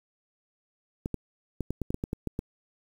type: clicks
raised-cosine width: 3 ms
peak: -17 dBFS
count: 11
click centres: 1.059 / 1.143 / 1.607 / 1.706 / 1.817 / 1.905 / 1.944 / 2.039 / 2.131 / 2.273 / 2.391 s
effects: 8-bit